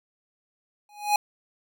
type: tone with exponential growth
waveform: square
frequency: 830.6 Hz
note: G#5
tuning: in tune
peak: -16 dBFS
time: 0.89-1.16 s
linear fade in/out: 2 ms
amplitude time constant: 57 ms
effects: none